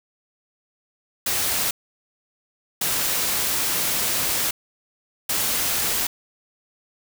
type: noise bursts at uneven times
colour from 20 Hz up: white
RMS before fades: -23 dBFS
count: 3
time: 1.26-1.71 / 2.81-4.51 / 5.29-6.07 s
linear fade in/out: 5 ms
effects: none